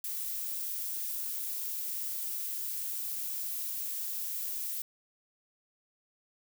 violet noise, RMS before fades -36 dBFS, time 0.04-4.82 s, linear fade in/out 2 ms, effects none

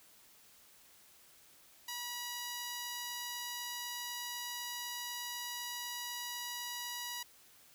5% pulse tone with notch filter, 968 Hz, B5, 35 cents flat, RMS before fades -42 dBFS, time 1.88-7.23 s, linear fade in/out 5 ms, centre 8700 Hz, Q 1.8, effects white hiss -62 dBFS RMS until 7.74 s

